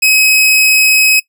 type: tone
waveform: sawtooth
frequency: 2545 Hz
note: D#7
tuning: 39 cents sharp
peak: -3 dBFS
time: 0.02-1.2 s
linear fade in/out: 10 ms
effects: noise-tail reverb RT60 0.1 s tail -21 dB re dry